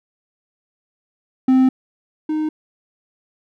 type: tone pair in turn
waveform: triangle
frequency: 260 / 309.2 Hz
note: C4 / D#4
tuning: -11 / -11 cents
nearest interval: minor third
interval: 300 cents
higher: second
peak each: -8 / -16 dBFS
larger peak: first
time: 1.48-1.69 / 2.29-2.49 s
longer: first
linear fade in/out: 5 ms
effects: none